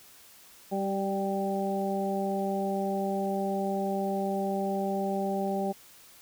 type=harmonic tone with a mistuned harmonic; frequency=196 Hz; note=G3; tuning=in tune; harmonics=1 / 2 / 3 / 4; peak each=-31 / -33 / -34 / -33 dBFS; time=0.71-5.73 s; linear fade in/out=20 ms; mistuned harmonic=2; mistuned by=-15 cents; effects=white hiss -54 dBFS RMS until 6.21 s